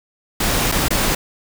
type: noise with dropouts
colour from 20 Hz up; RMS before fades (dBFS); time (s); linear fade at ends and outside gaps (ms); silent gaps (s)
pink; -18; 0.4-1.15; 5; 0.717-0.721 / 0.884-0.905
effects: none